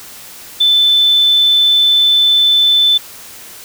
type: tone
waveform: sine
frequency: 3520 Hz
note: A7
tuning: in tune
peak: -7 dBFS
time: 0.6-2.98 s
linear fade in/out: 10 ms
effects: white hiss -34 dBFS RMS until 3.64 s